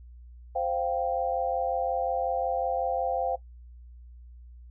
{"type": "chord", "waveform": "sine", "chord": "C suspended fourth", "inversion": "none", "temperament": "equal", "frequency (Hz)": [523.3, 698.5, 784], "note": ["C5", "F5", "G5"], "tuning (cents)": [0, 0, 0], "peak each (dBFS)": -30, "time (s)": [0.55, 3.36], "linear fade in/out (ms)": 10, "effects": ["noise-tail reverb RT60 0.1 s tail -17 dB re dry", "added 60 Hz sine -45 dBFS peak until 4.7 s"]}